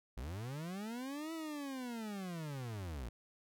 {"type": "linear two-way sweep", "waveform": "40% pulse", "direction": "up then down", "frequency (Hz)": [52.8, 329.6, 52.8], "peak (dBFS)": -40, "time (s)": [0.17, 3.09], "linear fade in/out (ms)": 5, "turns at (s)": 1.33, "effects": []}